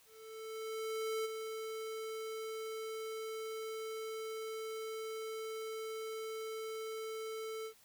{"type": "tone with ADSR envelope", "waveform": "square", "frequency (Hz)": 441.2, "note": "A4", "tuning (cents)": 5, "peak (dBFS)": -35, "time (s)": [0.05, 7.74], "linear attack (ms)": 1200, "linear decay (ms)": 20, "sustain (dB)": -6, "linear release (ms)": 88, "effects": ["white hiss -65 dBFS RMS until 7.84 s"]}